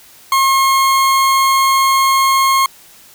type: tone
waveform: 40% pulse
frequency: 1077 Hz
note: C6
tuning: 50 cents sharp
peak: -9 dBFS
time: 0.32-2.66 s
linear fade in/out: 2 ms
effects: white hiss -43 dBFS RMS until 3.14 s